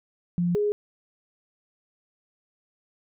sine tone pair in turn, 174.61 / 415.3 Hz, F3 / G#4, 0 / 0 cents, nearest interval octave + minor third, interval 1500 cents, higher second, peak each -21 / -21 dBFS, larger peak neither, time 0.38-0.55 / 0.55-0.72 s, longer neither, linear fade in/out 0 ms, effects none

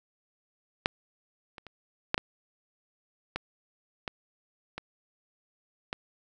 clicks, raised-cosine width 0.3 ms, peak -7 / -27 / -29 / -8 / -12 / -15 / -17 / -20 / -16 dBFS, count 9, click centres 0.859 / 1.582 / 1.667 / 2.144 / 2.179 / 3.36 / 4.078 / 4.78 / 5.929 s, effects none

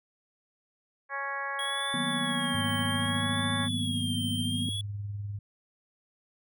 harmonic tone, 277.2 Hz, C#4, in tune, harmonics 2 / 3 / 4 / 5 / 6 / 7 / 8, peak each -42 / -40 / -36 / -45 / -35 / -41 / -45 dBFS, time 1.09-3.69 s, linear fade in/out 50 ms
square tone with vibrato, 3303 Hz, G#7, 10 cents flat, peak -33 dBFS, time 1.59-4.81 s, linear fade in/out 2 ms, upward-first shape sine, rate 0.65 Hz, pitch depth 92 cents each way
sine chord, B major seventh, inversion first, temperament equal, 155.56 / 185 / 233.1 / 246.9 Hz, D#3 / F#3 / A#3 / B3, 0 / 0 / 0 / 0 cents, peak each -38 / -38 / -38 / -33 dBFS, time 1.94-4.69 s, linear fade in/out 2 ms
sine tone with tremolo, 101.9 Hz, G#2, 32 cents flat, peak -31 dBFS, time 2.54-5.39 s, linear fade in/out 5 ms, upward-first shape sine, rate 20 Hz, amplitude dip 40%
effects none

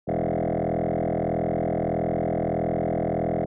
sine tone with frequency modulation, 414.2 Hz, G#4, 5 cents flat, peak -20 dBFS, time 0.07-3.46 s, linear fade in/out 20 ms, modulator 41.6 Hz, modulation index 7.3, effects tanh soft clip ceiling -21 dBFS

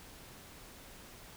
silence, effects pink hiss -53 dBFS RMS until 1.36 s

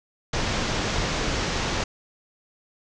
pink low-pass noise, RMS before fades -26 dBFS, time 0.33-1.84 s, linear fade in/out 5 ms, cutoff 6800 Hz, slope 48 dB/octave, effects none

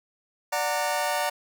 sawtooth chord, D augmented, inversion none, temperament just, 587.3 / 734.2 / 917.7 Hz, D5 / F#5 / A#5, 0 / -14 / -27 cents, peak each -25 dBFS, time 0.52-1.3 s, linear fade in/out 10 ms, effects none

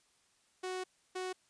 sawtooth tone bursts at uneven times, 370 Hz, F#4, in tune, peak -33 dBFS, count 2, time 0.63-0.84 / 1.15-1.33 s, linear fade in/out 10 ms, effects white hiss -71 dBFS RMS until 1.49 s + resampled to 22050 Hz

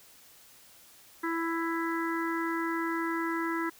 harmonic tone, 331.3 Hz, E4, 9 cents sharp, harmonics 1 / 3 / 4 / 5 / 6, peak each -31 / -36 / -37 / -38 / -39 dBFS, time 1.23-3.7 s, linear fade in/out 10 ms, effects white hiss -56 dBFS RMS until 3.79 s

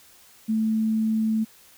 sine tone, 220 Hz, A3, in tune, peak -20 dBFS, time 0.48-1.45 s, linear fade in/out 20 ms, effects white hiss -53 dBFS RMS until 1.77 s

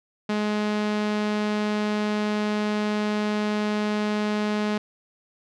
sawtooth tone with low-pass filter, 210.4 Hz, G#3, 23 cents sharp, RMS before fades -25 dBFS, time 0.29-4.78 s, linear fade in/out 5 ms, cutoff 4400 Hz, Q 0.82, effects none

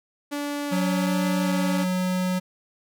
sawtooth tone with vibrato, 287 Hz, D4, 40 cents flat, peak -23 dBFS, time 0.31-1.85 s, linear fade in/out 20 ms, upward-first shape square, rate 1.3 Hz, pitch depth 12 cents each way
square tone, 183.5 Hz, F#3, 14 cents flat, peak -23 dBFS, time 0.71-2.4 s, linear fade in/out 20 ms
effects none

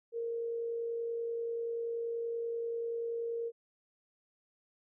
sine tone with amplitude modulation, 464.4 Hz, A#4, 7 cents flat, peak -32 dBFS, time 0.12-3.52 s, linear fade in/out 50 ms, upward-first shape sine, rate 50.4 Hz, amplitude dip 30%, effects none

